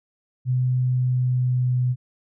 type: tone with pitch glide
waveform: sine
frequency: 126.8 to 125.42 Hz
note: B2 to B2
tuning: +46 to +27 cents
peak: -18 dBFS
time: 0.45-1.96 s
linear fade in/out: 50 ms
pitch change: -19 cents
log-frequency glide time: 0.75-1.81 s
effects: none